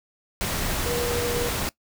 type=tone in noise; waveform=sine; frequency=480 Hz; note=B4; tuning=49 cents flat; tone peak=-26 dBFS; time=0.86-1.49 s; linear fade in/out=0 ms; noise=pink; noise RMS=-27 dBFS; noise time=0.41-1.69 s; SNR=-2 dB; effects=noise-tail reverb RT60 0.1 s tail -20 dB re dry